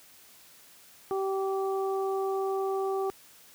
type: harmonic tone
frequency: 386.9 Hz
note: G4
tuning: 23 cents flat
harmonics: 1 / 2 / 3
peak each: -28 / -34 / -38 dBFS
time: 1.11-3.1 s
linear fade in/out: 0 ms
effects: white hiss -55 dBFS RMS until 3.54 s + high-pass 60 Hz 12 dB/octave